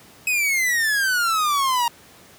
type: exponential sweep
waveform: 45% pulse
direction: down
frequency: 2557 to 932.3 Hz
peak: -18 dBFS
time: 0.27-1.88 s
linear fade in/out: 2 ms
effects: pink hiss -48 dBFS RMS until 2.38 s + high-pass 100 Hz 12 dB/octave